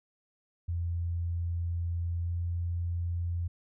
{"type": "tone with pitch glide", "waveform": "sine", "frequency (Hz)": [85.5, 86.24], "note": ["F2", "F2"], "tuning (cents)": [-36, -21], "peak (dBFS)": -29, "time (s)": [0.68, 3.48], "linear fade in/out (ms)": 10, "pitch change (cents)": 15, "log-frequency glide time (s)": [2.22, 2.3], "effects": []}